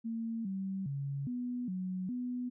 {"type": "tone with pitch steps", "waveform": "sine", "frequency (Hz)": [227.4, 192.4, 139.5, 246.1, 185, 247.7], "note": ["A#3", "G3", "C#3", "B3", "F#3", "B3"], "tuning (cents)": [-43, -32, 11, -6, 0, 5], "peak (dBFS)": -34, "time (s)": [0.04, 2.5], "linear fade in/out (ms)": 20, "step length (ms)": 410, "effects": []}